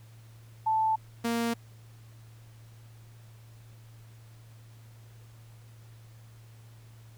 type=tone pair in turn; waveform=sine / sawtooth; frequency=879 / 232.8 Hz; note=A5 / A#3; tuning=-2 / -2 cents; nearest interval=octave + major seventh; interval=2300 cents; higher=first; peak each=-23 dBFS; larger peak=neither; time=0.66-0.96 / 1.24-1.54 s; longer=neither; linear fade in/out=10 ms; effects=added 113 Hz sine -49 dBFS peak until 7.17 s + pink hiss -61 dBFS RMS until 7.17 s